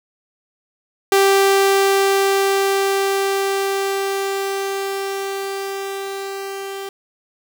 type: tone with level ramp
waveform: sawtooth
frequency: 392 Hz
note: G4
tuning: in tune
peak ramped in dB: -7 to -23 dBFS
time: 1.12-6.89 s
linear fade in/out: 2 ms
effects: 7-bit